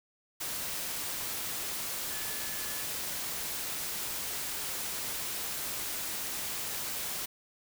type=tone in noise; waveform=sine; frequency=1719 Hz; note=A6; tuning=41 cents flat; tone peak=-47 dBFS; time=2.1-2.85 s; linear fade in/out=10 ms; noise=white; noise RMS=-36 dBFS; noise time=0.4-7.26 s; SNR=-14 dB; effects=none